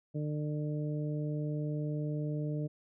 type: harmonic tone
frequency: 150 Hz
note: D3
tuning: 37 cents sharp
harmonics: 1 / 2 / 3 / 4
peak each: -33 / -39 / -43 / -45 dBFS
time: 0.14-2.68 s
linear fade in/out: 20 ms
effects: none